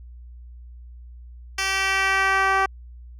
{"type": "tone with band-pass filter sweep", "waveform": "10% pulse", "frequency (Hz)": 386.5, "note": "G4", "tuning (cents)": -24, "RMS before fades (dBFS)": -21, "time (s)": [1.58, 2.66], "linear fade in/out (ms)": 5, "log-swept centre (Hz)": [4100, 990], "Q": 1, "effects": ["added 60 Hz sine -39 dBFS peak until 3.19 s"]}